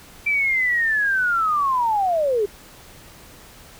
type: linear sweep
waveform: sine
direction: down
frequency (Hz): 2349 to 392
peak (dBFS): -17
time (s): 0.26-2.46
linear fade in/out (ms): 10
effects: pink hiss -45 dBFS RMS until 3.79 s